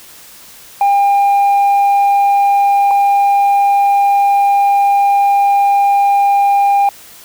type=tone pair in turn; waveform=sine; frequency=802 / 802 Hz; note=G5 / G5; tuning=+39 / +39 cents; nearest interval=unison; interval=0 cents; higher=neither; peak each=-5 dBFS; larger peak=neither; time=0.81-2.91 / 2.91-6.89 s; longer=second; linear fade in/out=2 ms; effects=tanh soft clip ceiling -7 dBFS + white hiss -38 dBFS RMS until 7.24 s

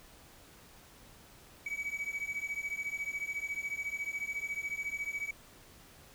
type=beating tone pair; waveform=triangle; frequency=2267 / 2281 Hz; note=C#7 / C#7; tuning=+38 / +49 cents; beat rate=14 Hz; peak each=-37 / -36 dBFS; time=1.66-5.31 s; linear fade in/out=5 ms; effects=pink hiss -57 dBFS RMS until 6.14 s

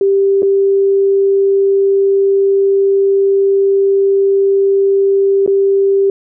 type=tone with dropouts; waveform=sine; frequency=393.2 Hz; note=G4; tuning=5 cents sharp; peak=-8 dBFS; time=0.01-6.1 s; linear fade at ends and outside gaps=2 ms; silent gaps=0.422-0.429 / 5.463-5.476 s; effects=none

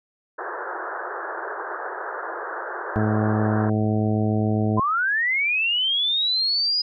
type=band-pass noise; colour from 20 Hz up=white; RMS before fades=-31 dBFS; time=0.38-3.7 s; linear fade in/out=10 ms; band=340 to 1700 Hz; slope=96 dB/octave
type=harmonic tone; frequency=107.4 Hz; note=A2; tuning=41 cents flat; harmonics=1 / 2 / 3 / 4 / 5 / 6 / 7; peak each=-22 / -23 / -28 / -30 / -36 / -32 / -33 dBFS; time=2.96-4.8 s; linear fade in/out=0 ms
type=linear sweep; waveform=sine; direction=up; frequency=994 to 4978 Hz; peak=-19 dBFS; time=4.77-6.82 s; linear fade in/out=10 ms
effects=none

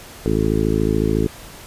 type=harmonic tone; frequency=53.9 Hz; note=A1; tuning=35 cents flat; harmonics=1 / 2 / 3 / 4 / 5 / 6 / 7 / 8; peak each=-24 / -24 / -24 / -24 / -24 / -24 / -24 / -24 dBFS; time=0.26-1.27 s; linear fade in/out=0 ms; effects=pink hiss -39 dBFS RMS until 1.66 s + resampled to 32000 Hz

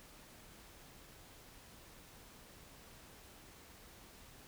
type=silence; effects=pink hiss -58 dBFS RMS until 4.47 s

